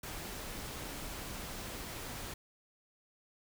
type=noise; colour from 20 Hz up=pink; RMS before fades=-43 dBFS; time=0.03-2.34 s; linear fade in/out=5 ms; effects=none